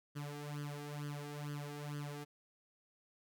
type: tone with flanger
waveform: sawtooth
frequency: 146.2 Hz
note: D3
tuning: 7 cents flat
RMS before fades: -44 dBFS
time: 0.15-2.25 s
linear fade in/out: 20 ms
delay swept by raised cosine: 0.63 to 2.53 ms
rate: 2.2 Hz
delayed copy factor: +0.85
effects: none